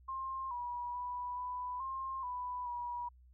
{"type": "tone with pitch steps", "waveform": "sine", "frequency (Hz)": [1061, 970, 984, 993, 1063, 991, 967], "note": ["C6", "B5", "B5", "B5", "C6", "B5", "B5"], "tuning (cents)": [24, -31, -7, 9, 27, 6, -37], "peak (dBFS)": -37, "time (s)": [0.08, 3.09], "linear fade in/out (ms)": 10, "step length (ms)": 430, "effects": ["added 62 Hz sine -58 dBFS peak until 3.33 s"]}